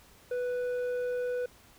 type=tone with low-pass filter; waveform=square; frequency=493.9 Hz; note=B4; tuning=in tune; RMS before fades=-32 dBFS; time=0.31-1.46 s; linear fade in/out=5 ms; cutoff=1100 Hz; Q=0.93; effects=pink hiss -58 dBFS RMS until 1.78 s